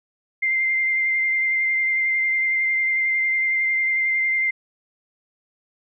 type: tone with vibrato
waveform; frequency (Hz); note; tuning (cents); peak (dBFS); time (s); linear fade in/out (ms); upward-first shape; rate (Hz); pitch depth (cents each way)
sine; 2093; C7; 0; -18; 0.42-4.51; 10; sine; 11; 15
effects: none